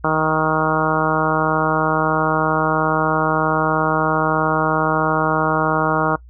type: harmonic tone with a mistuned harmonic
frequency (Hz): 156.9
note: D#3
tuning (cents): +15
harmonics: 1 / 2 / 3 / 4 / 5 / 6 / 7 / 8 / 9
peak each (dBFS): -24 / -24 / -24 / -24 / -24 / -24 / -24 / -24 / -24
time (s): 0.04-6.16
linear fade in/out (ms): 5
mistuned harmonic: 1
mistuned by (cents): +23
effects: noise-tail reverb RT60 0.1 s tail -22 dB re dry + added 60 Hz sine -39 dBFS peak until 6.29 s